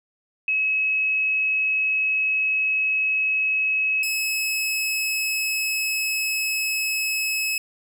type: tone pair in turn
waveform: sine / sawtooth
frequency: 2568 / 2580 Hz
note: E7 / E7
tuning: -46 / -38 cents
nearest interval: unison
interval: 8 cents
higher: second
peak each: -19 dBFS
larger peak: neither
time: 0.48-4.03 / 4.03-7.58 s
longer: neither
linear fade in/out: 2 ms
effects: none